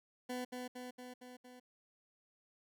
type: tone with echo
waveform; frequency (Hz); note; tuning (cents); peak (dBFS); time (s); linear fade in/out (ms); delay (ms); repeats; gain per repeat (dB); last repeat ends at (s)
20% pulse; 250; B3; +21; -34; 0.29-0.45; 10; 230; 5; -3; 1.6
effects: none